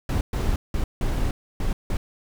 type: noise bursts at uneven times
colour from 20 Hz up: brown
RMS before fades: -23 dBFS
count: 6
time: 0.09-0.21 / 0.33-0.56 / 0.74-0.84 / 1.01-1.31 / 1.6-1.73 / 1.9-1.97 s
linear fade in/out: 2 ms
effects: none